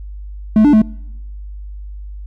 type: tone with pitch steps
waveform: triangle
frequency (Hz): 216 / 293.6 / 216.5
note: A3 / D4 / A3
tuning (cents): -32 / 0 / -28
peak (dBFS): -4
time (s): 0.56-0.818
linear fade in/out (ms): 2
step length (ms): 86
effects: noise-tail reverb RT60 0.9 s tail -26 dB re dry + added 50 Hz sine -27 dBFS peak until 2.26 s